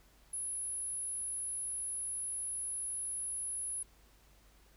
sine tone, 10548 Hz, E9, in tune, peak -36 dBFS, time 0.33-3.83 s, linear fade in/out 5 ms, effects added 50 Hz sine -63 dBFS peak until 4.76 s + pink hiss -66 dBFS RMS until 4.76 s

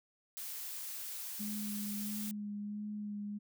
blue noise, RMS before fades -43 dBFS, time 0.37-2.31 s, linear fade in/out 0 ms
sine tone with vibrato, 207.7 Hz, G#3, in tune, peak -38 dBFS, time 1.39-3.39 s, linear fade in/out 20 ms, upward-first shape sine, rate 1.5 Hz, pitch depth 18 cents each way
effects none

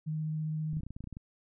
sine tone with vibrato, 155.56 Hz, D#3, in tune, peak -31 dBFS, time 0.06-0.81 s, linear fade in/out 20 ms, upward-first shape sine, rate 15 Hz, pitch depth 9 cents each way
clicks, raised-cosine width 5 ms, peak -30 dBFS, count 12, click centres 0.733 / 0.769 / 0.804 / 0.834 / 0.866 / 0.906 / 0.965 / 1.006 / 1.041 / 1.073 / 1.127 / 1.169 s
effects none

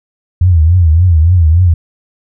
sine tone with vibrato, 84.4 Hz, E2, 41 cents sharp, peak -4 dBFS, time 0.41-1.74 s, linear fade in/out 5 ms, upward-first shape triangle, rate 3.5 Hz, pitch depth 180 cents each way, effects none

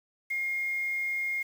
sine tone with quantisation, 2136 Hz, C7, 35 cents sharp, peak -28 dBFS, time 0.3-1.43 s, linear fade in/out 10 ms, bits 8, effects none

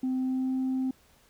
sine tone with pitch glide, 258.4 to 260.8 Hz, C4 to C4, -21 to -5 cents, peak -24 dBFS, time 0.03-0.91 s, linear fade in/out 5 ms, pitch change +16 cents, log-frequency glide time 0.17-0.55 s, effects tanh soft clip ceiling -24 dBFS + pink hiss -62 dBFS RMS until 1.29 s

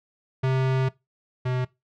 square tone pair in turn, 131.4 / 126.89 Hz, C3 / B2, +8 / +47 cents, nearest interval minor second, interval 61 cents, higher first, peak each -21 / -24 dBFS, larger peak first, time 0.43-0.89 / 1.45-1.65 s, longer first, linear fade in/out 10 ms, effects noise-tail reverb RT60 0.2 s tail -20 dB re dry + low-pass 3000 Hz 12 dB/octave

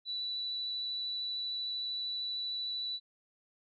sine tone with vibrato, 3956 Hz, B7, 2 cents sharp, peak -34 dBFS, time 0.05-3 s, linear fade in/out 50 ms, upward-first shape triangle, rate 13 Hz, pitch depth 9 cents each way, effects none

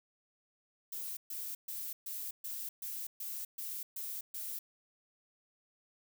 violet noise bursts, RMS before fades -41 dBFS, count 10, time 0.92-4.59 s, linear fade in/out 5 ms, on 250 ms, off 130 ms, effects none

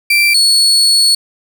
35% pulse tone pair in turn, 2349 / 4394 Hz, D7 / C#8, 0 / -16 cents, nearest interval major seventh, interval 1084 cents, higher second, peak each -6 dBFS, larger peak neither, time 0.1-0.34 / 0.34-1.15 s, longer second, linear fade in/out 5 ms, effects none

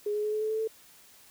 sine tone with pitch steps, 415.8 / 420.1 / 424.5 / 429 / 433.5 / 438 / 442.6 Hz, G#4 / G#4 / G#4 / A4 / A4 / A4 / A4, +2 / +20 / +38 / -44 / -26 / -8 / +10 cents, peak -27 dBFS, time 0.06-0.676 s, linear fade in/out 5 ms, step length 88 ms, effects white hiss -56 dBFS RMS until 1.3 s

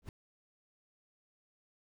brown noise with exponential growth, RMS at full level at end -38 dBFS, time 0.02-0.09 s, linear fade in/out 1 ms, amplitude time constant 15 ms, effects none

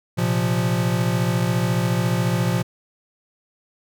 square chord, Bb suspended second, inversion none, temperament equal, 116.54 / 130.81 / 174.61 Hz, Bb2 / C3 / F3, 0 / 0 / 0 cents, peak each -23 / -26 / -23 dBFS, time 0.17-2.63 s, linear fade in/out 20 ms, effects none

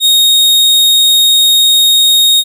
40% pulse tone, 3729 Hz, A#7, in tune, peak -4 dBFS, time 0-2.44 s, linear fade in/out 50 ms, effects none

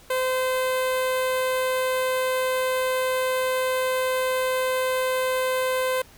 sawtooth tone with notch filter, 515 Hz, C5, 28 cents flat, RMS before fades -24 dBFS, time 0.1-6.02 s, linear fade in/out 5 ms, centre 5500 Hz, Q 1.7, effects pink hiss -51 dBFS RMS until 6.17 s

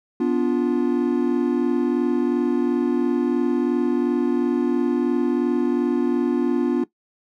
triangle chord, B diminished, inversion none, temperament equal with one note detuned, 246.9 / 289.8 / 349.2 Hz, B3 / D4 / F4, 0 / -23 / 0 cents, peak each -20 / -20 / -20 dBFS, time 0.2-6.84 s, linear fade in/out 5 ms, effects noise-tail reverb RT60 0.1 s tail -17 dB re dry

